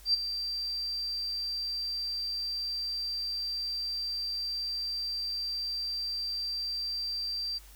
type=tone with ADSR envelope; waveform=sine; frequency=4699 Hz; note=D8; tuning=in tune; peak=-20 dBFS; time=0.05-7.59 s; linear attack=89 ms; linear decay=13 ms; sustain=-11 dB; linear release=19 ms; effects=added 50 Hz sine -51 dBFS peak until 7.75 s + white hiss -56 dBFS RMS until 7.75 s